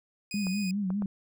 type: tone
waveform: 20% pulse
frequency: 2489 Hz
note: D#7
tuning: in tune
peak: -32 dBFS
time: 0.31-0.71 s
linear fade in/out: 2 ms
type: tone with vibrato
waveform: sine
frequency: 195 Hz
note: G3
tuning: 9 cents flat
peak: -27 dBFS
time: 0.34-1.06 s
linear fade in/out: 2 ms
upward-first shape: sine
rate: 5 Hz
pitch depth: 110 cents each way
type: clicks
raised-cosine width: 1 ms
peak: -26 dBFS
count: 3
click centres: 0.469 / 0.904 / 1.022 s
effects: none